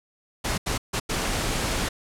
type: noise bursts at uneven times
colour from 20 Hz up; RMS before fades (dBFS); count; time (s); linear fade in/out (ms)
pink; -26; 4; 0.44-0.58 / 0.66-0.78 / 0.93-1 / 1.09-1.89; 10
effects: low-pass 10000 Hz 12 dB/octave